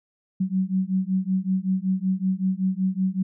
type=beating tone pair; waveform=sine; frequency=185.7 / 191 Hz; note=F#3 / G3; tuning=+7 / -45 cents; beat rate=5.3 Hz; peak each=-24 dBFS; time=0.4-3.23 s; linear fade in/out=10 ms; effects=none